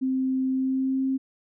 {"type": "tone with pitch glide", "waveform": "sine", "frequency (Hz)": [261.6, 265.6], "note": ["C4", "C4"], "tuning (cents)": [0, 26], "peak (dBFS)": -22, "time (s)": [0.01, 1.18], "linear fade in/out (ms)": 20, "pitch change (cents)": 26, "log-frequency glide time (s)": [0.49, 1.04], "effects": []}